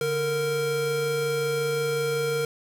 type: tone pair together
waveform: square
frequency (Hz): 146 / 463.5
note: D3 / A#4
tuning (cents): -10 / -10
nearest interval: octave + minor sixth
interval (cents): 2000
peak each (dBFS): -33 / -25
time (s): 0.01-2.45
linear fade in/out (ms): 2
effects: none